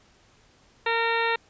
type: harmonic tone with a mistuned harmonic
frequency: 460 Hz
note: A#4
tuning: 23 cents flat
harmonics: 1 / 2 / 3 / 4 / 5 / 6 / 7 / 8 / 9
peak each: -28 / -27 / -31 / -28 / -33 / -33 / -44 / -35 / -42 dBFS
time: 0.86-1.36 s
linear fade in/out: 5 ms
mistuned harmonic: 6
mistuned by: -23 cents
effects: pink hiss -59 dBFS RMS until 1.49 s + resampled to 16000 Hz